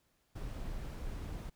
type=noise; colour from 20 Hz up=brown; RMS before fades=-41 dBFS; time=0.35-1.5 s; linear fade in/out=10 ms; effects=pink hiss -75 dBFS RMS until 1.55 s